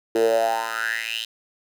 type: tone with high-pass filter sweep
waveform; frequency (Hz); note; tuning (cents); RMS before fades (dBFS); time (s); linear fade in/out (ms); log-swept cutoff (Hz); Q
10% pulse; 113.1; A2; +48; -23; 0.15-1.25; 5; 380 to 3400; 6.9
effects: none